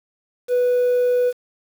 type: tone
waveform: triangle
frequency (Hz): 493.4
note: B4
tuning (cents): -2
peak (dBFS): -12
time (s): 0.48-1.33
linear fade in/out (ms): 50
effects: tanh soft clip ceiling -10 dBFS + 7-bit